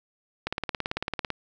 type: click train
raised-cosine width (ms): 0.3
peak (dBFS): -12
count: 16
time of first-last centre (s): 0.47-1.303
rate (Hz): 18
effects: none